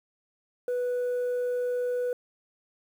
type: tone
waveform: sine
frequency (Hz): 492.8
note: B4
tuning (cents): -4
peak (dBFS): -23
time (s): 0.68-2.13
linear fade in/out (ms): 2
effects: tanh soft clip ceiling -25 dBFS + 9-bit